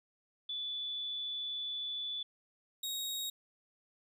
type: tone pair in turn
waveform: sine / sawtooth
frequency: 3467 / 3770 Hz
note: A7 / A#7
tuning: -26 / +19 cents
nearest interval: minor second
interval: 145 cents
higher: second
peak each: -36 / -33 dBFS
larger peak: second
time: 0.49-2.23 / 2.83-3.3 s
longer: first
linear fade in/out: 5 ms
effects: none